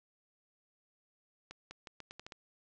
accelerating click train, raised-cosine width 0.2 ms, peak -29 dBFS, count 8, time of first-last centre 1.51-2.322 s, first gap 200 ms, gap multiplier 0.81, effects low-pass 7000 Hz 12 dB/octave

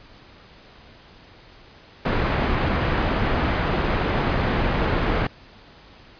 pink low-pass noise, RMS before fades -22 dBFS, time 2.05-5.27 s, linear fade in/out 5 ms, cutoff 2100 Hz, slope 12 dB/octave, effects pink hiss -48 dBFS RMS until 6.19 s + resampled to 11025 Hz

